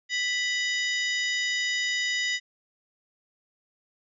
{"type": "harmonic tone with a mistuned harmonic", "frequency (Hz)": 987.8, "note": "B5", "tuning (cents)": 0, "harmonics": [2, 3, 4, 5, 6, 7], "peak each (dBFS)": [-27, -33, -33, -36, -41, -38], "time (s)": [0.09, 2.4], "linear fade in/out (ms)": 50, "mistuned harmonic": 4, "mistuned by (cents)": -100, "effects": []}